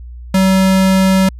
square tone, 190 Hz, F#3, 46 cents sharp, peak -9 dBFS, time 0.34-1.29 s, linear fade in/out 5 ms, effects added 60 Hz sine -28 dBFS peak until 1.39 s + resampled to 32000 Hz

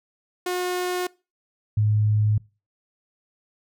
sawtooth / sine tone pair in turn, 360.9 / 106.22 Hz, F#4 / G#2, -43 / +39 cents, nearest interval octave + major sixth, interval 2118 cents, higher first, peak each -20 / -17 dBFS, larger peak second, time 0.46-1.07 / 1.77-2.38 s, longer neither, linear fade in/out 5 ms, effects noise-tail reverb RT60 0.3 s tail -23 dB re dry

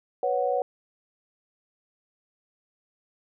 sine chord, B suspended second, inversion none, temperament just, 493.9 / 555.6 / 740.8 Hz, B4 / C#5 / F#5, 0 / +4 / +2 cents, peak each -27 dBFS, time 0.23-0.62 s, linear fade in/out 2 ms, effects none

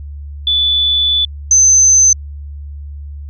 sine tone pair in turn, 3474 / 6165 Hz, A7 / G8, -23 / -30 cents, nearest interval minor seventh, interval 993 cents, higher second, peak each -10 / -5 dBFS, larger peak second, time 0.47-1.25 / 1.51-2.13 s, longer first, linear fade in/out 2 ms, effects added 72 Hz sine -25 dBFS peak until 3.29 s

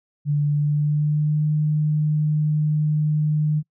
sine tone with pitch glide, 146.5 to 151.93 Hz, D3 to D#3, -4 to -41 cents, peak -17 dBFS, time 0.25-3.63 s, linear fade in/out 50 ms, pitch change +63 cents, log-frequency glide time 0.47-1.46 s, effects noise-tail reverb RT60 0.1 s tail -26 dB re dry

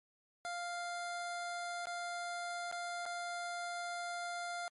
25% pulse tone with dropouts, 698.5 Hz, F5, in tune, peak -35 dBFS, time 0.45-4.68 s, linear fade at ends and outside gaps 0 ms, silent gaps 1.856-1.87 / 2.714-2.725 / 3.055-3.062 s, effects MP3 48 kbps

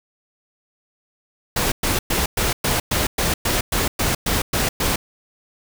pink noise bursts, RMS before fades -20 dBFS, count 13, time 1.56-4.96 s, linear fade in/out 5 ms, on 160 ms, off 110 ms, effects none

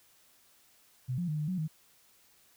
sine tone with pitch steps, 127.2 / 175.6 / 152.5 / 151 / 184.6 / 156.7 Hz, C3 / F3 / D#3 / D3 / F#3 / D#3, -48 / +10 / -34 / +48 / -4 / +13 cents, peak -30 dBFS, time 1.08-1.68 s, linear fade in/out 20 ms, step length 100 ms, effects white hiss -64 dBFS RMS until 2.56 s

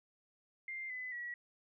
sine tone with pitch steps, 2099 / 2011 / 1927 Hz, C7 / B6 / B6, +5 / +31 / -43 cents, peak -40 dBFS, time 0.68-1.34 s, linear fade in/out 2 ms, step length 220 ms, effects none

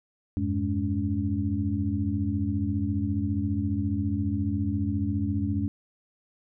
sine tone cluster, 87.6 / 102.2 / 209.3 / 284.3 Hz, F2 / G#2 / G#3 / C#4, +6 / -27 / +14 / +44 cents, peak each -30 dBFS, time 0.37-5.68 s, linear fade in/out 0 ms, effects none

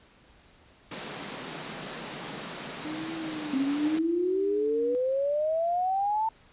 pink high-pass noise, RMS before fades -38 dBFS, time 0.91-3.99 s, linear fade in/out 5 ms, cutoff 140 Hz, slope 48 dB/octave
sine tone with vibrato, 304 Hz, D#4, 40 cents flat, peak -34 dBFS, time 2.85-4.95 s, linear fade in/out 0 ms, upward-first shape triangle, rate 0.88 Hz, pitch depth 130 cents each way
sine exponential sweep, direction up, 261.6 to 900 Hz, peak -24 dBFS, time 3.53-6.29 s, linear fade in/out 5 ms
effects pink hiss -58 dBFS RMS until 6.52 s + resampled to 8000 Hz

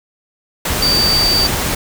sine tone in noise, 4629 Hz, D8, 26 cents flat, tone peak -12 dBFS, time 0.82-1.47 s, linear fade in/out 5 ms, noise pink, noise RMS -18 dBFS, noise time 0.65-1.75 s, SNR +3 dB, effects none

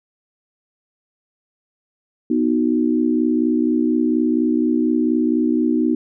sine chord, B major, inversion none, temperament equal, 246.9 / 311.1 / 370 Hz, B3 / D#4 / F#4, 0 / 0 / 0 cents, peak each -18 / -18 / -24 dBFS, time 2.3-5.95 s, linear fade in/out 5 ms, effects none

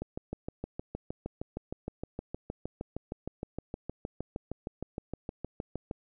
click train, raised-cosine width 2 ms, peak -22 dBFS, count 39, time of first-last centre 0.02-5.911 s, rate 6.45 Hz, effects none

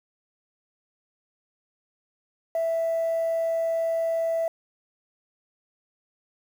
sine tone, 659.3 Hz, E5, in tune, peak -21 dBFS, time 2.55-4.48 s, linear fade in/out 2 ms, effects tanh soft clip ceiling -20 dBFS + 8-bit

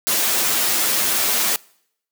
white noise with comb filter, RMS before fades -19 dBFS, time 0.07-1.56 s, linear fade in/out 0 ms, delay 9 ms, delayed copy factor +0.8, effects noise-tail reverb RT60 0.7 s tail -25 dB re dry + high-pass 200 Hz 12 dB/octave

